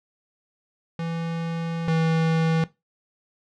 square tone pair in turn, 166.1 / 162.31 Hz, E3 / E3, +13 / -27 cents, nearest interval unison, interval 40 cents, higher first, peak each -27 / -20 dBFS, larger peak second, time 0.99-1.88 / 1.88-2.64 s, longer first, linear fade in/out 2 ms, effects noise-tail reverb RT60 0.2 s tail -17 dB re dry + low-pass 4000 Hz 12 dB/octave

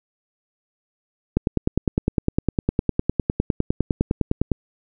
click train, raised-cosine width 3 ms, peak -5 dBFS, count 32, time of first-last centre 1.37-4.517 s, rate 9.85 Hz, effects none

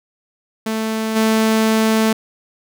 sawtooth tone with level steps, 220.6 Hz, A3, 5 cents sharp, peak -15 / -9 dBFS, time 0.66-2.13 s, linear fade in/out 5 ms, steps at 1.15 s, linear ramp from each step 20 ms, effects none

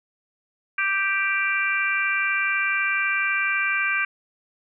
harmonic tone, 392 Hz, G4, in tune, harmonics 3 / 4 / 5 / 6 / 7, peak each -30 / -24 / -32 / -24 / -33 dBFS, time 0.78-4.05 s, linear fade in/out 5 ms, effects none

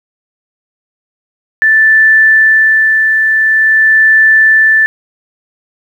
sine tone with tremolo, 1761 Hz, A6, 1 cent sharp, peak -3 dBFS, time 1.62-4.86 s, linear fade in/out 0 ms, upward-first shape sine, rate 0.47 Hz, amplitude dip 35%, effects 7-bit

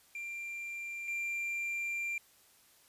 triangle tone pair in turn, 2374 / 2374 Hz, D7 / D7, +18 / +18 cents, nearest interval unison, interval 0 cents, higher neither, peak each -37 / -32 dBFS, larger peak second, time 0.15-1.08 / 1.08-2.18 s, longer second, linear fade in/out 2 ms, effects white hiss -64 dBFS RMS until 2.88 s + resampled to 32000 Hz

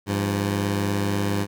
15% pulse tone pair together, 100.45 / 172.9 Hz, G2 / F3, +43 / -17 cents, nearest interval major sixth, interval 940 cents, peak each -16 / -25 dBFS, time 0.06-1.47 s, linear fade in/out 50 ms, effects none

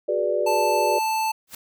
sine chord, G# half-diminished seventh, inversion third, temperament equal with one note detuned, 370 / 415.3 / 488.5 / 587.3 Hz, F#4 / G#4 / B4 / D5, 0 / 0 / -19 / 0 cents, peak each -27 / -27 / -27 / -23 dBFS, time 0.08-0.99 s, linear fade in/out 10 ms
square tone, 880 Hz, A5, in tune, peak -22 dBFS, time 0.46-1.32 s, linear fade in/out 10 ms
white noise with exponential growth, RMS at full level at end -31 dBFS, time 1.47-1.55 s, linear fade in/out 5 ms, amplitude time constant 17 ms
effects none

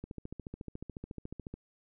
click train, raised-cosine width 3 ms, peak -28 dBFS, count 22, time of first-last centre 0.04-1.54 s, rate 14 Hz, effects none

